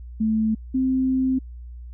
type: tone pair in turn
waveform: sine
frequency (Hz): 219.2 / 260.7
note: A3 / C4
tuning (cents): -6 / -6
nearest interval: minor third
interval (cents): 300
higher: second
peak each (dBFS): -18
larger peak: neither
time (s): 0.2-0.55 / 0.74-1.39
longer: second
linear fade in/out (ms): 10
effects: added 60 Hz sine -35 dBFS peak until 1.93 s